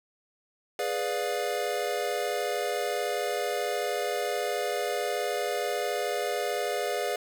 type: chord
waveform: square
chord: G# diminished seventh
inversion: none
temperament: equal with one note detuned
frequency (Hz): 415.3 / 493.9 / 587.3 / 707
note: G#4 / B4 / D5 / F5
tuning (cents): 0 / 0 / 0 / +21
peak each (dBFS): -34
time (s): 0.79-7.16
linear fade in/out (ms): 2
effects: none